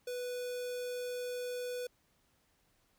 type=tone with notch filter; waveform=square; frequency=493.9 Hz; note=B4; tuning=in tune; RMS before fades=-39 dBFS; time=0.07-1.87 s; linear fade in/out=5 ms; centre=1800 Hz; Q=1.6; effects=pink hiss -73 dBFS RMS until 2.98 s